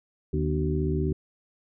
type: harmonic tone with a mistuned harmonic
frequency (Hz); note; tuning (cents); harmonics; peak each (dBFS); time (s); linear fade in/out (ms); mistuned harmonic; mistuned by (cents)
75.9; D#2; -42; 1 / 2 / 3 / 4 / 5; -28 / -28 / -33 / -33 / -30; 0.33-1.13; 5; 3; +120
effects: none